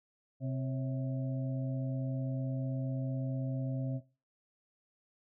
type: harmonic tone with a mistuned harmonic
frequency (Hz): 130.81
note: C3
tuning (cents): 0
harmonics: 1 / 2 / 4 / 5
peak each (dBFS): -33 / -39 / -45 / -47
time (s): 0.4-4.01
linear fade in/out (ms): 50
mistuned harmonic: 4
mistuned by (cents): +72
effects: noise-tail reverb RT60 0.3 s tail -17 dB re dry